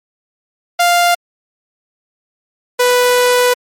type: tone pair in turn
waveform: sawtooth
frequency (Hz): 698.5 / 493.9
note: F5 / B4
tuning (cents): 0 / 0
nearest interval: tritone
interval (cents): 600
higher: first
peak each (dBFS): -5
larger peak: neither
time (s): 0.79-1.15 / 2.79-3.54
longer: second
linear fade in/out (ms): 10
effects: MP3 64 kbps